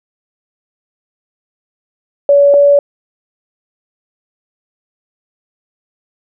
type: tone pair in turn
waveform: sine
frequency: 568 / 570.9 Hz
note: C#5 / D5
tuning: +42 / -49 cents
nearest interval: unison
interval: 9 cents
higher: second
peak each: -4 dBFS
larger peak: neither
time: 2.29-2.54 / 2.54-2.79 s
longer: neither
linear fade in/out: 2 ms
effects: none